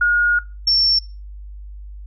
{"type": "tone pair in turn", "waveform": "sine", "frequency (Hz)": [1435, 5434], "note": ["F6", "F8"], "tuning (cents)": [47, -48], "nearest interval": "octave + major seventh", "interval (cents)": 2305, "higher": "second", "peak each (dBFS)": -12, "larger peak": "neither", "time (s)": [[0.01, 0.39], [0.67, 0.99]], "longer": "first", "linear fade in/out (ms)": 5, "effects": ["noise-tail reverb RT60 0.3 s tail -23 dB re dry", "added 50 Hz sine -32 dBFS peak until 2.06 s"]}